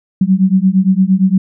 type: beating tone pair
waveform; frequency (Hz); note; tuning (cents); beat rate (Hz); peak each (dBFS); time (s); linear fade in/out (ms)
sine; 185 / 193.7; F#3 / G3; 0 / -20; 8.7; -11; 0.21-1.38; 5
effects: none